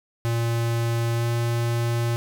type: tone with pitch glide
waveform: square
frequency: 116.54 to 117.55 Hz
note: A#2 to A#2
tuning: 0 to +15 cents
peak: -22 dBFS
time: 0.25-2.16 s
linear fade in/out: 0 ms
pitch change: +15 cents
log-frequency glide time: 1.15-1.25 s
effects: none

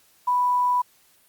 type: tone with quantisation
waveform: sine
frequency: 987.8 Hz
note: B5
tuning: in tune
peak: -18 dBFS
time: 0.27-0.82 s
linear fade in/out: 10 ms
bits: 8
effects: white hiss -59 dBFS RMS until 1.28 s + Opus 48 kbps

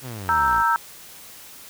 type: exponential sweep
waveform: sawtooth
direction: down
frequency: 139.5 to 49 Hz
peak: -28 dBFS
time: 0.01-0.64 s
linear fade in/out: 50 ms
type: chord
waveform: sine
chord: E diminished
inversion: second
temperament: equal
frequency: 932.3 / 1318.5 / 1568 Hz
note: Bb5 / E6 / G6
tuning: 0 / 0 / 0 cents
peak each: -20 / -20 / -24 dBFS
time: 0.29-0.76 s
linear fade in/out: 0 ms
effects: white hiss -43 dBFS RMS until 1.69 s

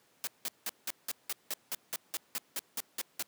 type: noise bursts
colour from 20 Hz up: white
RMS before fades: -35 dBFS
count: 15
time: 0.24-3.225 s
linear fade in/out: 0 ms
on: 31 ms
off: 180 ms
effects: pink hiss -67 dBFS RMS until 3.27 s + high-pass 200 Hz 12 dB/octave

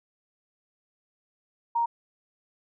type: tone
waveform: sine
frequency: 935 Hz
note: A#5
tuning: 5 cents sharp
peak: -22 dBFS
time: 1.75-1.86 s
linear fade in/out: 10 ms
effects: none

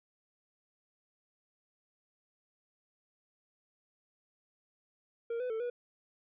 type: tone with pitch steps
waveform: triangle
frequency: 465.1 / 501 / 444.4 / 485.3 Hz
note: A#4 / B4 / A4 / B4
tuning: -4 / +25 / +17 / -30 cents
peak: -31 dBFS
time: 5.3-5.7 s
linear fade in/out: 5 ms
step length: 100 ms
effects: resampled to 8000 Hz

